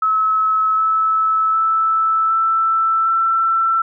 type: tone with pitch steps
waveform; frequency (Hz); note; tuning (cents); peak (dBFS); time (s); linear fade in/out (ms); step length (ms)
sine; 1293 / 1304.3 / 1315.6 / 1327 / 1338.6; E6 / E6 / E6 / E6 / E6; -34 / -19 / -4 / +11 / +26; -13; 0.02-3.82; 5; 760
effects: none